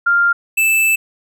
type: tone pair in turn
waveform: sine / square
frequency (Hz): 1396.9 / 2637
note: F6 / E7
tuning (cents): 0 / 0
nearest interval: major seventh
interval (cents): 1100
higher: second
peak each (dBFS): -10 / -12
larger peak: first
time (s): 0.06-0.33 / 0.57-0.96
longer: second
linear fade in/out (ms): 10
effects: none